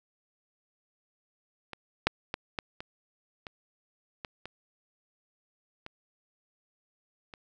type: clicks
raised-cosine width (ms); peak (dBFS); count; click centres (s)
0.3; -23 / -6 / -15 / -15 / -23 / -24 / -21 / -24 / -25 / -28; 10; 1.733 / 2.07 / 2.341 / 2.588 / 2.805 / 3.468 / 4.248 / 4.456 / 5.864 / 7.338
effects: none